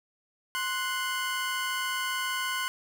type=tone pair together; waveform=25% pulse; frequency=1046.5 / 1480 Hz; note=C6 / F#6; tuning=0 / 0 cents; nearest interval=tritone; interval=600 cents; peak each=-28 dBFS; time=0.55-2.68 s; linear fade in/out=0 ms; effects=none